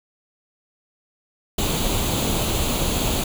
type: noise with comb filter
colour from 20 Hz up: pink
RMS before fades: -22 dBFS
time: 1.58-3.24 s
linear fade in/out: 5 ms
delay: 0.28 ms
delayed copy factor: +0.6
effects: none